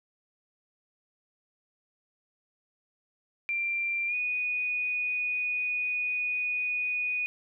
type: tone with pitch glide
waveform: sine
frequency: 2368 to 2474 Hz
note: D7 to D#7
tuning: +14 to -10 cents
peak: -27 dBFS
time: 3.49-7.26 s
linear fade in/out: 0 ms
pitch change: +76 cents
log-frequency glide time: 4.07-4.15 s
effects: none